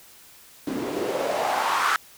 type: noise with band-pass filter sweep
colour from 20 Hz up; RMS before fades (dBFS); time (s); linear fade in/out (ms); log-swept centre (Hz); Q
white; -25; 0.67-1.96; 0; 250 to 1400; 3.7
effects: white hiss -50 dBFS RMS until 2.17 s